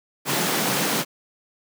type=high-pass noise; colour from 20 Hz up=pink; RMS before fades=-23 dBFS; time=0.25-1.05 s; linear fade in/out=50 ms; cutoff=130 Hz; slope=96 dB/octave; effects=none